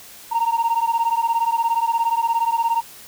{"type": "beating tone pair", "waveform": "sine", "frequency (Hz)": [915, 932], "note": ["A#5", "A#5"], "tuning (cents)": [-32, -1], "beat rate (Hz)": 17, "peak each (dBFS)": -18, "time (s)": [0.31, 2.82], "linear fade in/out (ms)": 20, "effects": ["tanh soft clip ceiling -14 dBFS", "white hiss -42 dBFS RMS until 3.07 s"]}